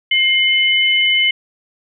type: tone pair together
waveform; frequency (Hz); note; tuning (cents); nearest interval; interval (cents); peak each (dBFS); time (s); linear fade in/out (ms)
sine; 2122 / 3001; C7 / F#7; +24 / +24; tritone; 600; -14; 0.11-1.31; 5
effects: none